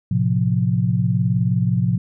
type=tone cluster; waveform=sine; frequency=111.8 / 130.9 / 177 Hz; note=A2 / C3 / F3; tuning=+28 / +1 / +23 cents; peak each=-20 dBFS; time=0.11-1.98 s; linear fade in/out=5 ms; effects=none